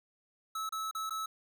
square tone with dropouts, 1300 Hz, E6, 24 cents flat, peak -35 dBFS, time 0.55-1.26 s, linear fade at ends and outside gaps 5 ms, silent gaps 0.692-0.723 / 0.912-0.949 / 1.096-1.106 s, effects none

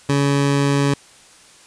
20% pulse tone, 141 Hz, C#3, 30 cents sharp, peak -10 dBFS, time 0.09-0.94 s, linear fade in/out 5 ms, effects white hiss -47 dBFS RMS until 1.66 s + resampled to 22050 Hz

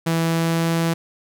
sawtooth tone with pitch glide, 164.81 to 165.96 Hz, E3 to E3, 0 to +12 cents, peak -14 dBFS, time 0.06-0.94 s, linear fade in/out 10 ms, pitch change +12 cents, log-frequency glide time 0.23-0.75 s, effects none

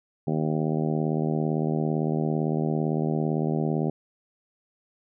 harmonic tone, 77.78 Hz, D#2, in tune, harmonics 2 / 3 / 4 / 5 / 6 / 7 / 8 / 9 / 10, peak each -26 / -29 / -32 / -31 / -38 / -38 / -39 / -38 / -40 dBFS, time 0.27-3.9 s, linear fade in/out 5 ms, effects none

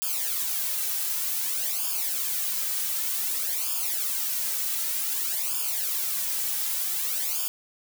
blue noise with flanger, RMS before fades -28 dBFS, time 0.02-7.48 s, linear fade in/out 0 ms, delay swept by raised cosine 0.5 to 2.9 ms, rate 0.54 Hz, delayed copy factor -0.9, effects none

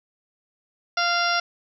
harmonic tone, 694 Hz, F5, 11 cents flat, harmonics 1 / 2 / 3 / 4 / 5 / 6 / 7 / 8, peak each -26 / -23 / -31 / -31 / -33 / -34 / -31 / -29 dBFS, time 0.97-1.4 s, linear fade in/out 5 ms, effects none

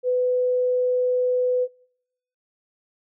sine tone, 500 Hz, B4, 21 cents sharp, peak -18 dBFS, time 0.03-1.68 s, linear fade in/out 50 ms, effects noise-tail reverb RT60 0.8 s tail -26 dB re dry

